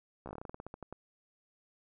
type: slowing click train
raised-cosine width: 1 ms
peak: -29 dBFS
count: 16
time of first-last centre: 0.26-0.926 s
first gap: 14 ms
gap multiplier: 1.15
effects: none